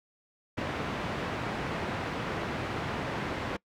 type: band-pass noise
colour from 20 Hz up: pink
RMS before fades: -34 dBFS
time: 0.57-3.57 s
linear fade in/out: 10 ms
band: 100 to 2300 Hz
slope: 12 dB/octave
effects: noise-tail reverb RT60 0.1 s tail -23 dB re dry